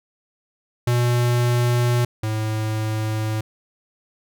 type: tone pair in turn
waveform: square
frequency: 121.2 / 108.87 Hz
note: B2 / A2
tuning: -32 / -18 cents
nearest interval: major second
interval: 186 cents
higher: first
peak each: -17 / -22 dBFS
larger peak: first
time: 0.87-2.05 / 2.23-3.41 s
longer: neither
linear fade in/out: 5 ms
effects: none